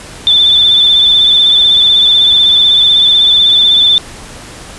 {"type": "tone with vibrato", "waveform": "sine", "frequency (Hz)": 3528, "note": "A7", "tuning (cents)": 4, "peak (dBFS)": -4, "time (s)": [0.27, 3.98], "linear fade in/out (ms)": 0, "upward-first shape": "sine", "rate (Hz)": 16, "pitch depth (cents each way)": 34, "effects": ["pink hiss -30 dBFS RMS until 4.78 s", "resampled to 24000 Hz"]}